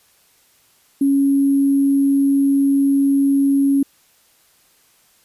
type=tone with sample-and-hold; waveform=sine; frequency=277.2 Hz; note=C#4; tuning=in tune; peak=-12 dBFS; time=1.01-3.83 s; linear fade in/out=5 ms; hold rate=11025 Hz; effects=white hiss -56 dBFS RMS until 5.24 s + resampled to 32000 Hz